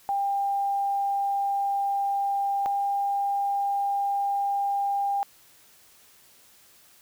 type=tone pair in turn; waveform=sine; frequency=797 / 800.3 Hz; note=G5 / G5; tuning=+28 / +36 cents; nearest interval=unison; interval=8 cents; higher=second; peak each=-23 dBFS; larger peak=neither; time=0.09-2.66 / 2.66-5.23 s; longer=neither; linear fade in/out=0 ms; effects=white hiss -56 dBFS RMS until 7.01 s